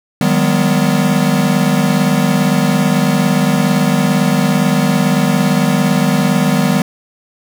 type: chord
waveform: square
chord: G# minor seventh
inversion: second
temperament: equal with one note detuned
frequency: 155.56 / 185 / 202.7 / 246.9 Hz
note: D#3 / F#3 / G#3 / B3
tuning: 0 / 0 / -42 / 0 cents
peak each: -17 dBFS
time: 0.21-6.82 s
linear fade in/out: 2 ms
effects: none